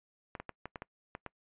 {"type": "clicks", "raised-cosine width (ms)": 0.5, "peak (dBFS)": -25, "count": 8, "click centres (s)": [0.352, 0.4, 0.493, 0.656, 0.758, 0.821, 1.151, 1.263], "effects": ["noise-tail reverb RT60 0.1 s tail -24 dB re dry", "resampled to 8000 Hz"]}